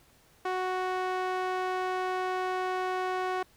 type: tone with band-pass filter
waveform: sawtooth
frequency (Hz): 370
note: F#4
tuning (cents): 0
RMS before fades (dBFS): -31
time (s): 0.45-3.43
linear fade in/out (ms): 5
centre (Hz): 950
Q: 0.89
effects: pink hiss -62 dBFS RMS until 3.56 s